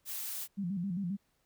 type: noise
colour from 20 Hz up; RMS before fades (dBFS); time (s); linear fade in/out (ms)
blue; -39; 0.05-0.48; 50
type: tone with vibrato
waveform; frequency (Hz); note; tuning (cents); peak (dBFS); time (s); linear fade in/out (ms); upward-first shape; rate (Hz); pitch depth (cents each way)
sine; 185.7; F#3; +7; -32; 0.57-1.17; 20; square; 7.5; 120
effects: pink hiss -75 dBFS RMS until 1.45 s

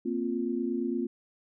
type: chord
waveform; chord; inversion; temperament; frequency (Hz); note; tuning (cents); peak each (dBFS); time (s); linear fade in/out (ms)
sine; Bb suspended second; none; equal; 233.1 / 261.6 / 349.2; Bb3 / C4 / F4; 0 / 0 / 0; -32; 0.05-1.07; 10
effects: none

